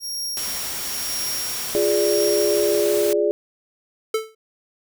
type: tone with tremolo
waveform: sawtooth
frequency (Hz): 5588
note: F8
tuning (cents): 0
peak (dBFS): -22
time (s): 0-2.85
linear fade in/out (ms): 50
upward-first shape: triangle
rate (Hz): 1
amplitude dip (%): 70
type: noise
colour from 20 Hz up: white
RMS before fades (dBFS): -29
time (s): 0.37-3.13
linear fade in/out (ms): 0
type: chord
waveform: sine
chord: D diminished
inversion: first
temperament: equal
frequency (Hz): 349.2 / 415.3 / 587.3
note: F4 / Ab4 / D5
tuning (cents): 0 / 0 / 0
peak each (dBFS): -23 / -19 / -22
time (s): 1.75-3.31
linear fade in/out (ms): 0
type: tone with exponential decay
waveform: square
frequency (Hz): 440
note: A4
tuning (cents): 0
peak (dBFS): -17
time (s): 4.14-4.35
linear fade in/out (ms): 5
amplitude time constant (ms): 44
effects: none

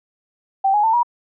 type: tone with pitch steps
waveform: sine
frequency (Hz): 778 / 833.8 / 893.7 / 957.8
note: G5 / G#5 / A5 / A#5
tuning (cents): -13 / +7 / +27 / +47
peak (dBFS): -13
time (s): 0.64-1.032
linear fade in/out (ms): 10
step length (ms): 98
effects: none

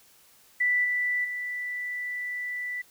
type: tone with level steps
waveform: sine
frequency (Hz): 1975.5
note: B6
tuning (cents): 0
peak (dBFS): -21 / -24 / -30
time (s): 0.6-2.82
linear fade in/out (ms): 10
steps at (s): 0.84 / 1.24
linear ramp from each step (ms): 10
effects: white hiss -58 dBFS RMS until 2.9 s

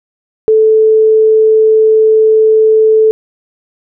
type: tone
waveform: sine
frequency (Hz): 437.6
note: A4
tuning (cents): -9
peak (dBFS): -4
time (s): 0.48-3.11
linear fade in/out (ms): 0
effects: none

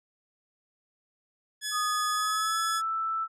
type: tone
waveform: 10% pulse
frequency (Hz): 1701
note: G#6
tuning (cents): +41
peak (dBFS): -21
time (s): 1.61-2.82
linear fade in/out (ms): 50
type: tone with pitch glide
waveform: sine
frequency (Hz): 1241 to 1322.4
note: D#6 to E6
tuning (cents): -5 to +5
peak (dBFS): -27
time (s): 1.71-3.28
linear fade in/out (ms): 50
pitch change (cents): +110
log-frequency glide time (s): 2.12-2.58
effects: low-pass 11000 Hz 12 dB/octave

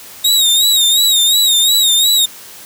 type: tone with vibrato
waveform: sawtooth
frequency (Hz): 3756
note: A#7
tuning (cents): +12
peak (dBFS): -6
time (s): 0.24-2.26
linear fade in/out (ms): 10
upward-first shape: sine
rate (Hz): 2.8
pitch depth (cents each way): 82
effects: white hiss -35 dBFS RMS until 2.65 s + high-pass 60 Hz 12 dB/octave

